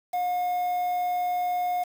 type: tone with quantisation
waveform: triangle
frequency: 718 Hz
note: F5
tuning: 48 cents sharp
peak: -22 dBFS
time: 0.13-1.84 s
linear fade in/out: 10 ms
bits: 7
effects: none